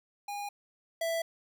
square tone pair in turn, 816 / 662 Hz, G#5 / E5, -31 / +7 cents, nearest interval major third, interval 362 cents, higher first, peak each -36 / -30 dBFS, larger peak second, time 0.28-0.49 / 1.01-1.22 s, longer neither, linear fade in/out 5 ms, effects none

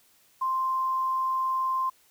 sine tone with quantisation, 1046.5 Hz, C6, in tune, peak -24 dBFS, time 0.41-1.9 s, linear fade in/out 10 ms, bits 9, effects white hiss -62 dBFS RMS until 2.1 s

